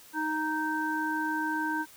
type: harmonic tone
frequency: 311.1 Hz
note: D#4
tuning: in tune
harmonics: 1 / 3 / 5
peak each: -32 / -32 / -32 dBFS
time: 0.13-1.86 s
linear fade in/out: 50 ms
effects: white hiss -53 dBFS RMS until 1.96 s